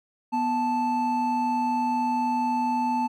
triangle tone pair together, 245.5 / 877.9 Hz, B3 / A5, -10 / -4 cents, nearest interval octave + minor seventh, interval 2206 cents, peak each -25 / -22 dBFS, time 0.32-3.08 s, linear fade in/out 20 ms, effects none

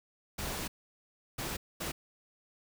pink noise bursts at uneven times, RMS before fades -37 dBFS, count 3, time 0.38-0.68 / 1.38-1.57 / 1.8-1.92 s, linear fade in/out 10 ms, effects none

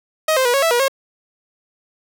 sawtooth tone with pitch steps, 629 / 522 / 485.1 / 551 / 658 / 480.6 / 542 Hz, D#5 / C5 / B4 / C#5 / E5 / B4 / C#5, +19 / -4 / -31 / -11 / -3 / -47 / -39 cents, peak -10 dBFS, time 0.28-0.882 s, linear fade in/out 5 ms, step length 86 ms, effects none

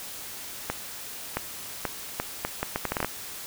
accelerating click train, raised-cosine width 0.5 ms, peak -11 dBFS, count 13, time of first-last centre 0.7-3.046 s, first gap 670 ms, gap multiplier 0.72, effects white hiss -39 dBFS RMS until 3.46 s

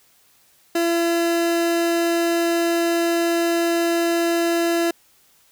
30% pulse tone, 338.2 Hz, E4, 44 cents sharp, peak -15 dBFS, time 0.75-4.91 s, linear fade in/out 5 ms, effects white hiss -57 dBFS RMS until 5.51 s

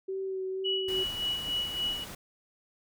sine tone with vibrato, 380.9 Hz, G4, 50 cents flat, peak -31 dBFS, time 0.08-1.04 s, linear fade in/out 10 ms, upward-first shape sine, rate 2 Hz, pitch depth 18 cents each way
sine tone with tremolo, 2932 Hz, F#7, 16 cents flat, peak -27 dBFS, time 0.64-2.05 s, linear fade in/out 20 ms, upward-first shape sine, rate 3.5 Hz, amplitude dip 60%
pink noise, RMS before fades -43 dBFS, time 0.88-2.15 s, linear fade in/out 5 ms
effects none

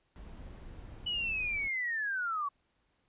brown noise, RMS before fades -47 dBFS, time 0.16-1.68 s, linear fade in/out 0 ms
sine linear sweep, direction down, 2967 to 1105 Hz, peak -31 dBFS, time 1.06-2.49 s, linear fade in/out 10 ms
effects pink hiss -75 dBFS RMS until 3.08 s + resampled to 8000 Hz

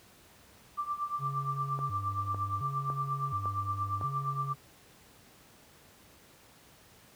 sine tone with tremolo, 1177 Hz, D6, 3 cents sharp, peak -28 dBFS, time 0.77-4.54 s, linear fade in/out 20 ms, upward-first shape triangle, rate 8.6 Hz, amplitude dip 90%
triangle tone with vibrato, 116.8 Hz, A#2, 4 cents sharp, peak -33 dBFS, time 1.18-4.56 s, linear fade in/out 50 ms, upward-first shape square, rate 0.7 Hz, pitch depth 290 cents each way
click train, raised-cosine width 1 ms, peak -27 dBFS, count 5, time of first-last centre 1.79-4.012 s, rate 1.8 Hz
effects pink hiss -58 dBFS RMS until 7.15 s + high-pass 60 Hz 12 dB/octave

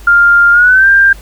sine tone with pitch glide, 1400 to 1589.7 Hz, F6 to G6, +4 to +24 cents, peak -3 dBFS, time 0.07-1.13 s, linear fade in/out 5 ms, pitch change +220 cents, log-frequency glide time 0.52-0.88 s, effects added 50 Hz sine -30 dBFS peak until 1.21 s + pink hiss -39 dBFS RMS until 1.21 s

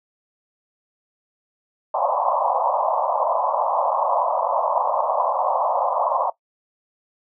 white band-pass noise, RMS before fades -21 dBFS, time 1.94-6.3 s, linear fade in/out 5 ms, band 540 to 1100 Hz, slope 96 dB/octave, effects noise-tail reverb RT60 0.1 s tail -17 dB re dry

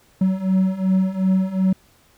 triangle beating tone pair, 186.9 / 189.6 Hz, F#3 / F#3, +18 / +43 cents, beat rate 2.7 Hz, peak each -19 / -16 dBFS, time 0.21-1.73 s, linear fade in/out 5 ms, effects pink hiss -56 dBFS RMS until 2.17 s

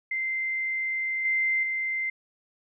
sine tone with level steps, 2082 Hz, C7, 9 cents flat, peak -26 / -22 / -26 dBFS, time 0.11-2.1 s, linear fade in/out 5 ms, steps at 1.25 / 1.63 s, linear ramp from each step 2 ms, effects none

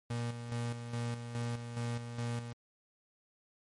35% pulse tone with tremolo, 118.6 Hz, A#2, 30 cents sharp, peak -32 dBFS, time 0.1-2.53 s, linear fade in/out 5 ms, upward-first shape square, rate 2.4 Hz, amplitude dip 55%, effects MP3 48 kbps

